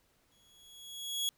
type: tone with exponential growth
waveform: sawtooth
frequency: 3340 Hz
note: G#7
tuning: 9 cents sharp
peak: -26 dBFS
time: 0.32-1.29 s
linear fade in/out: 0 ms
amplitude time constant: 210 ms
effects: pink hiss -71 dBFS RMS until 1.37 s